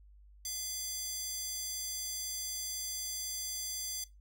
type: tone with high-pass filter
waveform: square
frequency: 682 Hz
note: F5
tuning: 41 cents flat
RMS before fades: -39 dBFS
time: 0.45-4.04 s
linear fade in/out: 2 ms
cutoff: 5900 Hz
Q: 2.2
effects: noise-tail reverb RT60 0.2 s tail -18 dB re dry + added 50 Hz sine -55 dBFS peak until 4.2 s